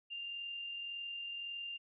sine tone with amplitude modulation, 2794 Hz, F7, in tune, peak -39 dBFS, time 0.1-1.78 s, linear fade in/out 20 ms, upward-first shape sine, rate 41.8 Hz, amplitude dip 30%, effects none

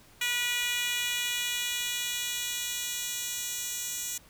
10% pulse tone with high-pass filter sweep, 485.4 Hz, B4, 30 cents flat, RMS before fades -32 dBFS, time 0.21-4.18 s, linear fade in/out 5 ms, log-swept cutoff 2400 to 5700 Hz, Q 1.3, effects pink hiss -57 dBFS RMS until 4.29 s

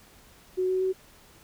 sine tone with pitch steps, 370 / 373.2 / 376.5 Hz, F#4 / F#4 / F#4, 0 / +15 / +30 cents, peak -23 dBFS, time 0.57-0.93 s, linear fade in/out 20 ms, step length 120 ms, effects pink hiss -55 dBFS RMS until 1.43 s

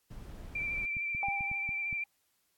brown noise, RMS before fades -45 dBFS, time 0.1-0.86 s, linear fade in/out 10 ms
sine tone with vibrato, 2349 Hz, D7, in tune, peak -32 dBFS, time 0.55-2.04 s, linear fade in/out 5 ms, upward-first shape sine, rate 13 Hz, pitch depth 25 cents each way
clicks, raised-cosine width 5 ms, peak -32 dBFS, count 7, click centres 0.968 / 1.149 / 1.285 / 1.408 / 1.515 / 1.691 / 1.928 s
sine tone with exponential decay, 800 Hz, G5, 35 cents sharp, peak -30 dBFS, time 1.23-2.06 s, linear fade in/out 1 ms, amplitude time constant 180 ms
effects white hiss -75 dBFS RMS until 2.57 s + AAC 64 kbps

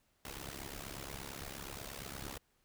pink noise with amplitude modulation, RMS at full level -42 dBFS, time 0.25-2.38 s, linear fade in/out 2 ms, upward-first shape sine, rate 68.5 Hz, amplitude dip 85%, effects pink hiss -75 dBFS RMS until 2.64 s

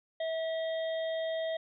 harmonic tone with a mistuned harmonic, 648 Hz, E5, 30 cents flat, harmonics 1 / 3 / 5 / 6, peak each -31 / -44 / -46 / -48 dBFS, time 0.2-1.57 s, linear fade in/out 5 ms, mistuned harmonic 6, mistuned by -100 cents, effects none

